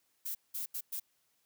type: noise bursts at uneven times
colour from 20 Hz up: violet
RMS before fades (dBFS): -38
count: 4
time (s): 0.25-0.35 / 0.54-0.66 / 0.74-0.81 / 0.92-1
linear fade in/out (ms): 10
effects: white hiss -75 dBFS RMS until 1.45 s + high-pass 60 Hz 12 dB/octave